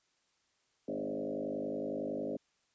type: tone with frequency modulation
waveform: sine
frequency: 412.5 Hz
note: G#4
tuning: 12 cents flat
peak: -34 dBFS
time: 0.88-2.37 s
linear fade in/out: 5 ms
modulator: 50.9 Hz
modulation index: 3.9
effects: white hiss -75 dBFS RMS until 2.74 s + resampled to 16000 Hz